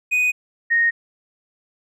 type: tone pair in turn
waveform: triangle / sine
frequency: 2489 / 1859.3 Hz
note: D#7 / A#6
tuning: 0 / -5 cents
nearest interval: perfect fourth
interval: 505 cents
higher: first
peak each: -14 dBFS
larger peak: neither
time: 0.11-0.32 / 0.7-0.91 s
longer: neither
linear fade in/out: 20 ms
effects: none